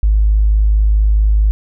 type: tone with tanh clipping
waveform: triangle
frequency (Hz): 52.3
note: G#1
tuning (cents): +13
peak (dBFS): -8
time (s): 0.03-1.51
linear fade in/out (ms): 0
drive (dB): 4
effects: none